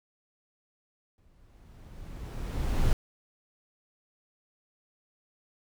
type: noise with exponential growth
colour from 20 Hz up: brown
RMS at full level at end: -23 dBFS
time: 1.18-2.93 s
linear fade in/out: 1 ms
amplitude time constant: 380 ms
effects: none